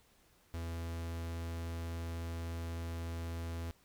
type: tone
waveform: 45% pulse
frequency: 83.6 Hz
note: E2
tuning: 25 cents sharp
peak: -38 dBFS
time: 0.54-3.71 s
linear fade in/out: 0 ms
effects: pink hiss -68 dBFS RMS until 3.84 s